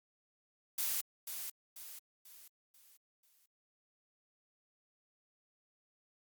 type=noise with echo; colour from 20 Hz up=blue; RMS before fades=-35 dBFS; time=0.78-1.01 s; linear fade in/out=5 ms; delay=490 ms; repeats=5; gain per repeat=-7 dB; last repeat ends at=3.46 s; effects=Opus 48 kbps